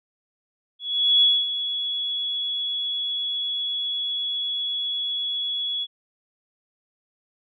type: tone with ADSR envelope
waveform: sine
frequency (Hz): 3373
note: G#7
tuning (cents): +26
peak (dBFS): -13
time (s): 0.79-5.87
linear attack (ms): 430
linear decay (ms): 240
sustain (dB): -11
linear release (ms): 44
effects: none